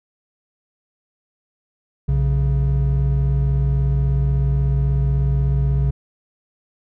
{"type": "tone pair together", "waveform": "triangle", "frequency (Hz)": [61.38, 137.8], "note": ["B1", "C#3"], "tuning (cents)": [-10, -10], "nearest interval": "octave + major second", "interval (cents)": 1400, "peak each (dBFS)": -16, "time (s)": [2.08, 5.91], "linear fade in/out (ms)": 10, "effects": []}